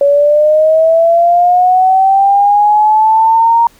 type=linear sweep; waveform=sine; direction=up; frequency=561 to 936 Hz; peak=-5 dBFS; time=0.01-3.67 s; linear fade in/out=2 ms; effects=pink hiss -46 dBFS RMS until 3.79 s